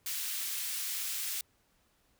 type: high-pass noise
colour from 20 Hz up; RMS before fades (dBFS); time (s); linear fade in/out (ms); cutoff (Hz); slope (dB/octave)
white; -36; 0.06-1.41; 2; 2000; 12
effects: pink hiss -71 dBFS RMS until 2.19 s